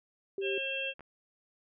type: tone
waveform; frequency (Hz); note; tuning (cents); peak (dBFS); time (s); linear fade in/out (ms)
sine; 391.8; G4; -1; -32; 0.38-0.58; 2
type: harmonic tone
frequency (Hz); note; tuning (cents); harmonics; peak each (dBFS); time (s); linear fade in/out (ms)
539; C#5; -49; 1 / 3 / 5 / 6; -39 / -44 / -34 / -40; 0.41-0.94; 50
type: clicks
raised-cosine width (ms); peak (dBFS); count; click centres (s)
0.5; -34; 2; 0.994 / 1.007
effects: none